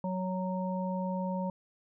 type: harmonic tone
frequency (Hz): 185.4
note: F#3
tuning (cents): +4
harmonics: 1 / 3 / 5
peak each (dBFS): -32 / -37 / -38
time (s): 0.04-1.5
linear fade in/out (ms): 2
effects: none